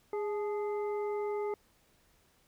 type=harmonic tone with a mistuned harmonic; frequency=413.3 Hz; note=G#4; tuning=8 cents flat; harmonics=1 / 2 / 3 / 5; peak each=-32 / -41 / -47 / -51 dBFS; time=0.13-1.54 s; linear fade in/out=2 ms; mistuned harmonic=2; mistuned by=+66 cents; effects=pink hiss -68 dBFS RMS until 2.47 s